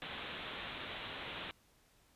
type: low-pass noise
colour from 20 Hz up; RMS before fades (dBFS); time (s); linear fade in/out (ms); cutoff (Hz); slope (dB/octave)
white; -45; 0.02-1.51; 0; 3800; 96
effects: pink hiss -69 dBFS RMS until 2.15 s + resampled to 32000 Hz

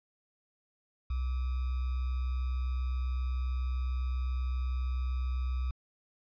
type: tone with sample-and-hold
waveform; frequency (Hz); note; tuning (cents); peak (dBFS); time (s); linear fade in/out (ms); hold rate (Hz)
sine; 63.7; C2; -46; -29; 1.1-5.71; 5; 1225
effects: resampled to 11025 Hz

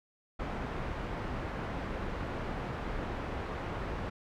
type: low-pass noise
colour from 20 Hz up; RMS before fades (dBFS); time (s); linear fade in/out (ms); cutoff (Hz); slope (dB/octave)
pink; -37; 0.39-4.1; 10; 1700; 12
effects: none

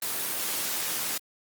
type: noise with amplitude modulation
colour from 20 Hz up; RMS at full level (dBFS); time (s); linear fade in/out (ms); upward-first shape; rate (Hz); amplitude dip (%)
white; -29; 0.02-1.18; 5; sine; 79.4; 25
effects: high-pass 150 Hz 12 dB/octave + Opus 24 kbps

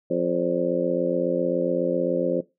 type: harmonic tone with a mistuned harmonic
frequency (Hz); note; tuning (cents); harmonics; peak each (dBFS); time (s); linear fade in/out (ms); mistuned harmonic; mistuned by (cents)
87.31; F2; 0; 2 / 3 / 4 / 5 / 6 / 7; -30 / -29 / -27 / -30 / -25 / -30; 0.1-2.41; 10; 7; -90
effects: noise-tail reverb RT60 0.2 s tail -17 dB re dry

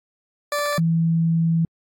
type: tone pair in turn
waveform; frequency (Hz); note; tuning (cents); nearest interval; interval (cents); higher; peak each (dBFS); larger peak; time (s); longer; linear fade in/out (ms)
20% pulse / sine; 584 / 164.92; D5 / E3; -10 / +1; octave + minor seventh; 2189; first; -16; neither; 0.52-0.78 / 0.78-1.65; second; 2
effects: AAC 64 kbps

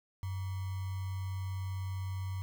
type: tone with sample-and-hold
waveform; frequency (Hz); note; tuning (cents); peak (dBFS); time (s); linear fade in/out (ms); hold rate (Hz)
sine; 94.7; F#2; +41; -34; 0.23-2.42; 0; 1050
effects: none

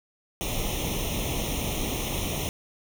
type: noise with comb filter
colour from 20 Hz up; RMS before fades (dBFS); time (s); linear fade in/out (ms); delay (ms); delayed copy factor
pink; -29; 0.41-2.49; 0; 0.32; +0.9
effects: none

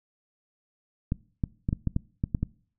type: clicks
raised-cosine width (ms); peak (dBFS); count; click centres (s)
5; -13; 9; 1.121 / 1.438 / 1.689 / 1.729 / 1.873 / 1.964 / 2.239 / 2.348 / 2.43
effects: noise-tail reverb RT60 0.5 s tail -23 dB re dry

